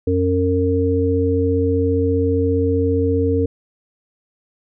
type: harmonic tone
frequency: 91.5 Hz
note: F#2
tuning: 19 cents flat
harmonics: 1 / 3 / 5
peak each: -19 / -20 / -18 dBFS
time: 0.07-3.46 s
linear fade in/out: 5 ms
effects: none